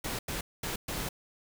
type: noise bursts at uneven times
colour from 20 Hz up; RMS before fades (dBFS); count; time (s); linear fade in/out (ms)
pink; -35; 4; 0.04-0.19 / 0.28-0.41 / 0.63-0.76 / 0.88-1.09; 5
effects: none